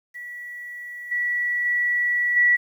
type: tone with level steps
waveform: sine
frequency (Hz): 1945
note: B6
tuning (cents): -27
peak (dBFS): -33 / -21 / -19 / -14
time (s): 0.14-2.57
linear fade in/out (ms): 20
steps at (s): 1.11 / 1.65 / 2.36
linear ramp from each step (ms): 10
effects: 9-bit